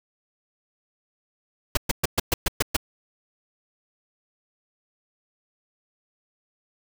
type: noise bursts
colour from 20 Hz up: pink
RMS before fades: -20 dBFS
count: 8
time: 1.75-2.766 s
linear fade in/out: 5 ms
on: 22 ms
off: 120 ms
effects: none